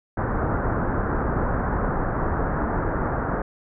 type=low-pass noise; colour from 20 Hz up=pink; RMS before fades=-24 dBFS; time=0.17-3.42 s; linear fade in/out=5 ms; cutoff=1600 Hz; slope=48 dB/octave; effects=none